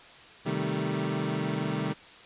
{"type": "chord", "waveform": "25% pulse", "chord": "A half-diminished seventh", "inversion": "first", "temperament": "equal", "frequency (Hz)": [130.81, 155.56, 196, 220], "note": ["C3", "Eb3", "G3", "A3"], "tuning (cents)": [0, 0, 0, 0], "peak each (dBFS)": [-31, -28, -30, -32], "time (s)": [0.45, 1.94], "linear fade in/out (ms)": 20, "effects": ["white hiss -50 dBFS RMS until 2.25 s", "resampled to 8000 Hz"]}